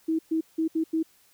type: tone bursts at uneven times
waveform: sine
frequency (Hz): 321.5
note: E4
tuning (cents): -43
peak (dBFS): -22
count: 5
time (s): 0.08-0.19 / 0.31-0.41 / 0.58-0.68 / 0.75-0.84 / 0.93-1.03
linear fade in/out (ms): 10
effects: white hiss -61 dBFS RMS until 1.33 s